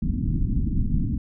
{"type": "low-pass noise", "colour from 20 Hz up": "pink", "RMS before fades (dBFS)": -23, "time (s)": [0.02, 1.18], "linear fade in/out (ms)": 5, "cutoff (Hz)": 280, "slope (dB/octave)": 48, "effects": []}